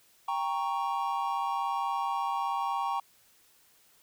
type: chord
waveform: triangle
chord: G diminished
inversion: none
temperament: equal with one note detuned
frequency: 791.3 / 932.3 / 1108.7 Hz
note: G5 / Bb5 / Db6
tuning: +16 / 0 / 0 cents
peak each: -31 dBFS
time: 0.28-3 s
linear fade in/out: 5 ms
effects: white hiss -63 dBFS RMS until 4.02 s